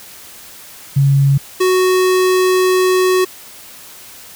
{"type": "tone pair in turn", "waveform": ["sine", "square"], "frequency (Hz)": [138.59, 370], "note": ["C#3", "F#4"], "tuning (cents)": [0, 0], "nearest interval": "octave + perfect fourth", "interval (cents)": 1700, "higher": "second", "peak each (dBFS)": [-8, -11], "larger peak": "first", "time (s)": [[0.96, 1.38], [1.6, 3.25]], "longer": "second", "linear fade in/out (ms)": 10, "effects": ["white hiss -37 dBFS RMS until 4.35 s"]}